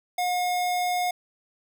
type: tone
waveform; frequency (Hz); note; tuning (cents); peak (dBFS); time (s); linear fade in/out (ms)
square; 719; F#5; -50; -24; 0.18-1.11; 5
effects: none